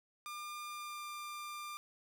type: tone with pitch glide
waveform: sawtooth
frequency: 1201 to 1193.4 Hz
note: D6 to D6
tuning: +38 to +27 cents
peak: -39 dBFS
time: 0.26-1.77 s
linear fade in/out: 0 ms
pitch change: -11 cents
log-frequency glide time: 0.7-1.04 s
effects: none